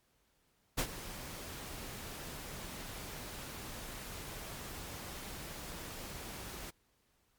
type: noise with ADSR envelope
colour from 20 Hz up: pink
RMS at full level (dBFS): -31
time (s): 0.77-6.71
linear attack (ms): 20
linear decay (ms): 70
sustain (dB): -14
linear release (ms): 17
effects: pink hiss -74 dBFS RMS until 7.38 s + MP3 96 kbps